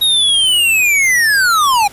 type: linear sweep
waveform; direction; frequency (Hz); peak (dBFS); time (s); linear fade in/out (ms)
square; down; 3800 to 784; -10; 0.01-1.88; 10
effects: pink hiss -38 dBFS RMS until 1.92 s + resampled to 32000 Hz